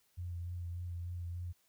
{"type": "tone with vibrato", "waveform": "sine", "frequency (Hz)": 87.31, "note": "F2", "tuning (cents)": 0, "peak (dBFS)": -38, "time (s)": [0.17, 1.53], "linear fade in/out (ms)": 20, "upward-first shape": "sine", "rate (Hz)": 3.4, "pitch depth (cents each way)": 24, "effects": ["white hiss -73 dBFS RMS until 1.68 s"]}